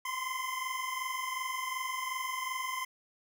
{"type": "tone pair together", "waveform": "25% pulse", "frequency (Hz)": [1024, 1046.7], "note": ["C6", "C6"], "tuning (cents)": [-38, 0], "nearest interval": "unison", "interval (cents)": 38, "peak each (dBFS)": [-33, -33], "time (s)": [0.05, 2.85], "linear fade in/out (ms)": 5, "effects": []}